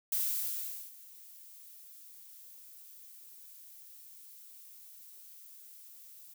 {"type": "noise with ADSR envelope", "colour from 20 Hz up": "violet", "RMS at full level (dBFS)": -31, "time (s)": [0.12, 6.34], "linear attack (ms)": 3, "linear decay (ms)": 790, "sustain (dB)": -22, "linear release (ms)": 9, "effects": []}